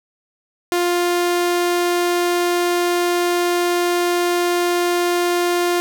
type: tone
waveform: sawtooth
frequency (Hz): 350.9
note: F4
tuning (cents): +8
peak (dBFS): -12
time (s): 0.72-5.8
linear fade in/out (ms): 0
effects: none